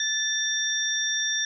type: tone cluster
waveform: sine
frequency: 1746 / 3584 / 5660 Hz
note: A6 / A7 / F8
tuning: -14 / +31 / +22 cents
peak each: -28 dBFS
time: 0-1.45 s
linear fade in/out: 2 ms
effects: none